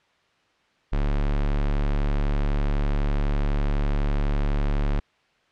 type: tone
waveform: square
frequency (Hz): 36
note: D1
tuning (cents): -34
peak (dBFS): -21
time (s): 0.92-5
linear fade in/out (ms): 10
effects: white hiss -63 dBFS RMS until 5.51 s + low-pass 3000 Hz 12 dB/octave